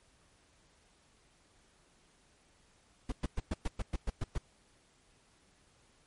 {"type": "noise bursts", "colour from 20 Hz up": "brown", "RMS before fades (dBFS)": -32, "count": 10, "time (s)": [3.09, 4.38], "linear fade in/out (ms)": 5, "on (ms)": 30, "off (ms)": 110, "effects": ["pink hiss -67 dBFS RMS until 6.06 s", "MP3 48 kbps"]}